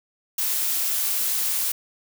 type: noise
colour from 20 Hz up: blue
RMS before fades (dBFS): -24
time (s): 0.38-1.72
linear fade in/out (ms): 5
effects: none